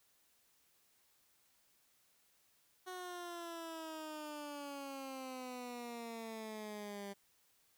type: exponential sweep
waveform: 15% pulse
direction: down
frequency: 370 to 198 Hz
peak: -38 dBFS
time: 2.86-7.14 s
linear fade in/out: 20 ms
effects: white hiss -73 dBFS RMS until 7.77 s